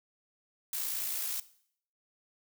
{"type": "noise with amplitude modulation", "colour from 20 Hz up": "blue", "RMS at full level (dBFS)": -33, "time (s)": [0.73, 1.4], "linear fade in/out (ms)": 2, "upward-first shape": "sine", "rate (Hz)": 59.2, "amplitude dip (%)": 40, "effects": ["noise-tail reverb RT60 0.6 s tail -17 dB re dry"]}